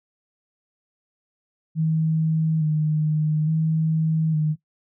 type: tone with vibrato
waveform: sine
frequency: 156.5 Hz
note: D#3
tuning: 10 cents sharp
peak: -18 dBFS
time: 1.75-4.56 s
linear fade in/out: 50 ms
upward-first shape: square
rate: 0.58 Hz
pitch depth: 30 cents each way
effects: noise-tail reverb RT60 0.1 s tail -17 dB re dry